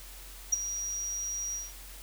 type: tone with ADSR envelope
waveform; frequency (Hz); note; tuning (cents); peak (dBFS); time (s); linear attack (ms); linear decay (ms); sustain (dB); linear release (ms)
sine; 5750; F8; +50; -19; 0.52-1.73; 13; 14; -13; 190
effects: added 45 Hz sine -47 dBFS peak until 2.02 s + white hiss -49 dBFS RMS until 2.02 s